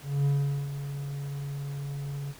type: tone with ADSR envelope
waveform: triangle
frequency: 141 Hz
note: C#3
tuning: 30 cents sharp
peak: -19 dBFS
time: 0.02-2.34 s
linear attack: 230 ms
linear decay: 430 ms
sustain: -11 dB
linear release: 37 ms
effects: pink hiss -50 dBFS RMS until 2.39 s